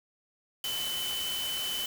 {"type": "tone in noise", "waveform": "sine", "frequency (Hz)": 3029, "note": "F#7", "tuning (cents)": 40, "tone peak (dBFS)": -32, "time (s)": [0.64, 1.86], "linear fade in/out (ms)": 2, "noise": "white", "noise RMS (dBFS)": -37, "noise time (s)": [0.64, 1.86], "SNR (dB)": 2, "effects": []}